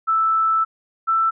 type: tone pair in turn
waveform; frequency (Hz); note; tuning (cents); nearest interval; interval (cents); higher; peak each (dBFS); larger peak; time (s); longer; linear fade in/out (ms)
sine; 1318.5 / 1329.2; E6 / E6; 0 / +14; unison; 14; second; -15 / -15; neither; 0.07-0.65 / 1.07-1.31; first; 20
effects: none